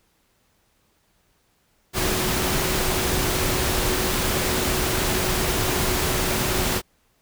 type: tone in noise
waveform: sine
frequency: 370 Hz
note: F#4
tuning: in tune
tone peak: -30 dBFS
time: 1.93-6.82 s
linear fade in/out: 50 ms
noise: pink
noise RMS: -23 dBFS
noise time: 1.93-6.82 s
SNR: -10 dB
effects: pink hiss -65 dBFS RMS until 7.21 s